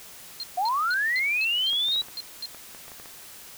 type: tone bursts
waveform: sine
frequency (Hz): 4186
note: C8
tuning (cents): 0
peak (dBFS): -30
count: 9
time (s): 0.4-2.457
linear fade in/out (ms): 0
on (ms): 33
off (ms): 220
type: linear sweep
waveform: sine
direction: up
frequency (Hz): 692 to 3938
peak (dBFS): -22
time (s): 0.57-2.02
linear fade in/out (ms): 10
type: clicks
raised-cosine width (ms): 0.5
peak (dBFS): -29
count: 11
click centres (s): 1.732 / 1.885 / 1.961 / 2.02 / 2.085 / 2.547 / 2.748 / 2.881 / 2.918 / 2.999 / 3.058
effects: white hiss -45 dBFS RMS until 3.57 s